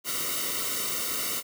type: noise with comb filter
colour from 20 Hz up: white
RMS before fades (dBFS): -30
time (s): 0.04-1.43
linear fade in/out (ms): 50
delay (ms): 1.2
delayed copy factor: -0.9
effects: none